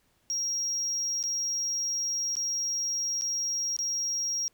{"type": "tone with dropouts", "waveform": "sine", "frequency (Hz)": 5620, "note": "F8", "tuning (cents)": 10, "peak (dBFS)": -25, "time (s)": [0.3, 4.48], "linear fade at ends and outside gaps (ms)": 0, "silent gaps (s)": [[1.228, 1.238], [2.354, 2.368], [3.212, 3.22], [3.765, 3.789]], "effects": ["tanh soft clip ceiling -26 dBFS", "pink hiss -69 dBFS RMS until 4.53 s"]}